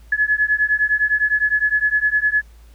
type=beating tone pair; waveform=sine; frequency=1700 / 1709.8 Hz; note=G#6 / G#6; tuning=+40 / +50 cents; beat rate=9.8 Hz; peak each=-18 dBFS; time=0.12-2.42 s; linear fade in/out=5 ms; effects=added 56 Hz sine -42 dBFS peak until 2.74 s + pink hiss -56 dBFS RMS until 2.74 s